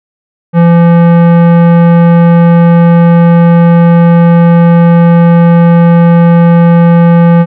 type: tone with tanh clipping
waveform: sine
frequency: 170 Hz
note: F3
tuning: 46 cents flat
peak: -3 dBFS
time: 0.53-7.46 s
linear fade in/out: 50 ms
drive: 17 dB
effects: none